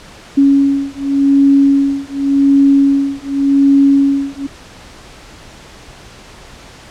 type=beating tone pair; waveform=sine; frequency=277.2 / 278.08 Hz; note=C#4 / C#4; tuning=0 / +6 cents; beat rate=0.88 Hz; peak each=-11 dBFS; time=0.37-4.47 s; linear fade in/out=10 ms; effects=pink hiss -37 dBFS RMS until 6.9 s + low-pass 7000 Hz 12 dB/octave